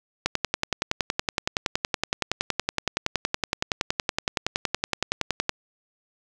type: click train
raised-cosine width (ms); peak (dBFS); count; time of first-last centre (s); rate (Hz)
0.2; -5; 57; 0.26-5.494; 10.7
effects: none